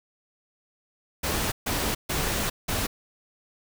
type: noise bursts at uneven times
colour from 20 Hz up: pink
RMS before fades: -27 dBFS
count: 4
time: 1.23-1.52 / 1.66-1.95 / 2.09-2.5 / 2.68-2.87 s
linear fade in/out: 10 ms
effects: none